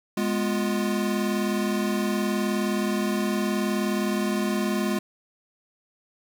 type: chord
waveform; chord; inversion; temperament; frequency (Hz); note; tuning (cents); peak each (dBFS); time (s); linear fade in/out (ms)
square; F diminished; first; equal with one note detuned; 207.7 / 246.9 / 352.9; Ab3 / Cb4 / F4; 0 / 0 / +18; -26 / -31 / -30; 0.17-4.99; 5
effects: 8-bit